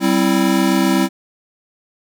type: chord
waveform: square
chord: C major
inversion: second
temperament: equal with one note detuned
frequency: 193.41 / 261.6 / 329.6 Hz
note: G3 / C4 / E4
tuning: -23 / 0 / 0 cents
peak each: -18 dBFS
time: 0-1.09 s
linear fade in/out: 50 ms
effects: none